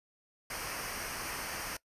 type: noise with comb filter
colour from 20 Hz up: pink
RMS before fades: -39 dBFS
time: 0.5-1.77 s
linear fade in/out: 5 ms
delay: 0.27 ms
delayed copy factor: -0.65
effects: noise-tail reverb RT60 0.1 s tail -21 dB re dry + resampled to 32000 Hz